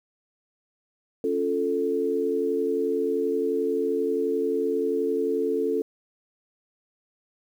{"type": "chord", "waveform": "sine", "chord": "Db augmented", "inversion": "none", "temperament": "equal", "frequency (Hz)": [277.2, 349.2, 440], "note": ["Db4", "F4", "A4"], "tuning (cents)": [0, 0, 0], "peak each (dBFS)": [-29, -29, -24], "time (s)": [1.24, 5.82], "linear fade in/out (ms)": 2, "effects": ["9-bit"]}